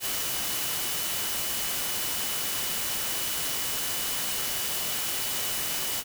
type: tone in noise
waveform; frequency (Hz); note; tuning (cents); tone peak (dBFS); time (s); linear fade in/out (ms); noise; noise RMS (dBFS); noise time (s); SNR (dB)
sine; 2961; F#7; +1; -39; 0-6.04; 50; white; -30; 0-6.04; -12
effects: none